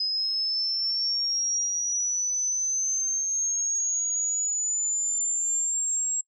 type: linear sweep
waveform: sine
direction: up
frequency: 5040 to 7610 Hz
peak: -24 dBFS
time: 0-6.21 s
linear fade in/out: 5 ms
effects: noise-tail reverb RT60 0.1 s tail -23 dB re dry